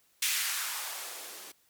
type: noise with band-pass filter sweep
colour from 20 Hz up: violet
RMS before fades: -35 dBFS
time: 0.22-1.52 s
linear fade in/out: 5 ms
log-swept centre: 2400 to 270 Hz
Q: 1.4
effects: white hiss -68 dBFS RMS until 1.69 s